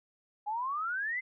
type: exponential sweep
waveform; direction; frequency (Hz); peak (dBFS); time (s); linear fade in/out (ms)
sine; up; 814 to 2093; -31; 0.46-1.21; 20
effects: none